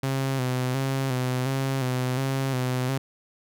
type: tone with vibrato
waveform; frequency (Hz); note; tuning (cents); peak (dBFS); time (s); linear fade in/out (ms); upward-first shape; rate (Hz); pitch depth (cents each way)
sawtooth; 130.81; C3; 0; -20; 0.03-2.98; 5; square; 1.4; 48
effects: none